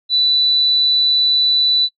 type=tone; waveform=sine; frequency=3974 Hz; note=B7; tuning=10 cents sharp; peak=-12 dBFS; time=0.09-1.89 s; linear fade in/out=50 ms; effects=noise-tail reverb RT60 0.1 s tail -20 dB re dry